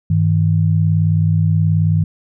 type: tone pair together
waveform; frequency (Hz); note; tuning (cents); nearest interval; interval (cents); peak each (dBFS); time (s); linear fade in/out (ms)
sine; 100 / 158.74; G2 / D#3; +35 / +35; minor sixth; 800; -14; 0.1-2.04; 5
effects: none